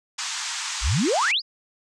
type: band-pass noise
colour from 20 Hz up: white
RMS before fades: -30 dBFS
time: 0.18-1.32 s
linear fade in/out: 10 ms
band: 850 to 7800 Hz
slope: 48 dB/octave
type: exponential sweep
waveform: sine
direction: up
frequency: 44.89 to 5250 Hz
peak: -19 dBFS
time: 0.81-1.42 s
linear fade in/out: 50 ms
effects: none